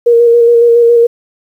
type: tone with vibrato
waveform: sine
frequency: 470.3 Hz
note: A#4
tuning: 15 cents sharp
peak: -3 dBFS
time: 0.06-1.07 s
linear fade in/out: 10 ms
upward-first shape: square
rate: 7.2 Hz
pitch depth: 17 cents each way
effects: 7-bit